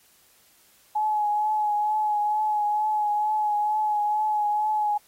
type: tone with vibrato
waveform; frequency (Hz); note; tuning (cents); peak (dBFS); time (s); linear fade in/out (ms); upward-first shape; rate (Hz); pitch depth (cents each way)
sine; 845; G#5; +30; -21; 0.95-4.98; 10; triangle; 2.2; 30
effects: white hiss -59 dBFS RMS until 5.07 s + AAC 48 kbps